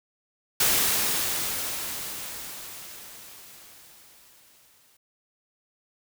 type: noise with exponential decay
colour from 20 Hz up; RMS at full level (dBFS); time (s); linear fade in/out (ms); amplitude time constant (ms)
white; -21; 0.6-4.97; 5; 950
effects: none